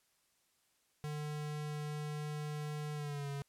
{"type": "tone with pitch glide", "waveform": "square", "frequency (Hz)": [149.9, 140.67], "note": ["D3", "C#3"], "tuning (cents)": [36, 26], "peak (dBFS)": -39, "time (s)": [1.04, 3.42], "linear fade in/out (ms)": 0, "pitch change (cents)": -110, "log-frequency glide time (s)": [2.94, 3.29], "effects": ["white hiss -75 dBFS RMS until 3.48 s", "low-pass 12000 Hz 12 dB/octave"]}